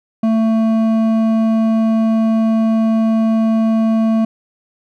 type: tone with hard clipping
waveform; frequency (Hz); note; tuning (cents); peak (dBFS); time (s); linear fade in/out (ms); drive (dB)
triangle; 222.9; A3; +23; -13; 0.23-4.25; 5; 12
effects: none